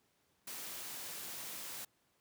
white noise, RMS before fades -45 dBFS, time 0.47-1.85 s, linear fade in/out 5 ms, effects pink hiss -75 dBFS RMS until 2.2 s + high-pass 100 Hz 12 dB/octave

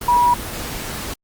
sine tone in noise, 967 Hz, B5, 37 cents flat, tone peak -11 dBFS, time 0.08-0.34 s, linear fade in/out 5 ms, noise pink, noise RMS -28 dBFS, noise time 0.01-1.14 s, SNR +14 dB, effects Opus 24 kbps

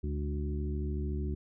harmonic tone with a mistuned harmonic, 73.42 Hz, D2, in tune, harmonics 1 / 2 / 3 / 4 / 5, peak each -32 / -40 / -41 / -44 / -42 dBFS, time 0.03-1.35 s, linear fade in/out 10 ms, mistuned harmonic 3, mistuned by -43 cents, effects none

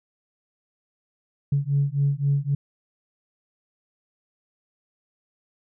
sine beating tone pair, 139.3 / 143.1 Hz, C#3 / D3, +9 / -45 cents, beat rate 3.8 Hz, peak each -22 dBFS, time 1.52-2.55 s, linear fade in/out 5 ms, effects tanh soft clip ceiling -13 dBFS

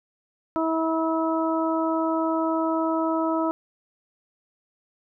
harmonic tone, 323.5 Hz, E4, 32 cents flat, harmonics 1 / 2 / 3 / 4, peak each -24 / -27 / -29 / -30 dBFS, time 0.56-3.51 s, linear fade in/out 0 ms, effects none

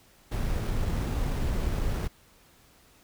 brown noise with sample-and-hold, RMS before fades -28 dBFS, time 0.31-2.08 s, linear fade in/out 10 ms, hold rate 7350 Hz, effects pink hiss -59 dBFS RMS until 3.03 s

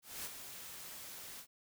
white noise with ADSR envelope, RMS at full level -42 dBFS, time 0.02-1.47 s, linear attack 230 ms, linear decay 35 ms, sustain -7 dB, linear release 77 ms, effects none

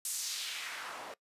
white noise with band-pass filter sweep, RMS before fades -40 dBFS, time 0.05-1.14 s, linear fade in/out 2 ms, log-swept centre 9300 to 610 Hz, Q 1.4, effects noise-tail reverb RT60 0.1 s tail -21 dB re dry + resampled to 32000 Hz

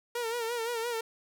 sawtooth tone with vibrato, 466.2 Hz, A#4, in tune, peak -27 dBFS, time 0.15-1.01 s, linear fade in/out 5 ms, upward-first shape sine, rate 5.8 Hz, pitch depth 72 cents each way, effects none

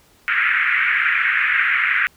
white band-pass noise, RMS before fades -18 dBFS, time 0.28-2.07 s, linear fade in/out 0 ms, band 1400 to 2300 Hz, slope 48 dB/octave, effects pink hiss -54 dBFS RMS until 2.16 s

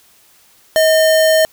sine tone with sample-and-hold, 635 Hz, D#5, 35 cents sharp, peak -8 dBFS, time 0.76-1.45 s, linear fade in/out 0 ms, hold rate 2450 Hz, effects white hiss -50 dBFS RMS until 1.52 s

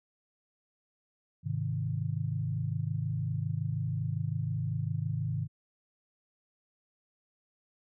sine chord, Ab major, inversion none, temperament equal with one note detuned, 103.83 / 130.81 / 156.37 Hz, Ab2 / C3 / Eb3, 0 / 0 / +9 cents, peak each -34 dBFS, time 1.43-5.48 s, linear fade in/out 50 ms, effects none

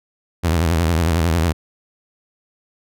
sawtooth tone with vibrato, 83 Hz, E2, 12 cents sharp, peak -11 dBFS, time 0.43-1.53 s, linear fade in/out 20 ms, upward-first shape sine, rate 11 Hz, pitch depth 120 cents each way, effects none

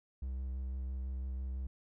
triangle tone with vibrato, 64.9 Hz, C2, 13 cents flat, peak -34 dBFS, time 0.22-1.67 s, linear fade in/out 5 ms, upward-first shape square, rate 6 Hz, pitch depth 16 cents each way, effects none

